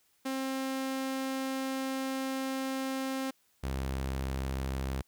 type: tone pair in turn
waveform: sawtooth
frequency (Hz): 265.8 / 66.45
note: C4 / C2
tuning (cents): +27 / +27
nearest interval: 2 octaves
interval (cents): 2400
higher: first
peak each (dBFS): -28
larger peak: neither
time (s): 0.25-3.31 / 3.63-5.02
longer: first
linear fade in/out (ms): 10
effects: white hiss -70 dBFS RMS until 5.07 s